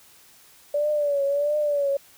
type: tone with vibrato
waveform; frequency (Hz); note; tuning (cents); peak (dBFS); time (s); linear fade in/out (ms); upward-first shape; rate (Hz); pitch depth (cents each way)
sine; 578; D5; -28; -20; 0.74-1.97; 5; triangle; 1.5; 78
effects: white hiss -53 dBFS RMS until 2.17 s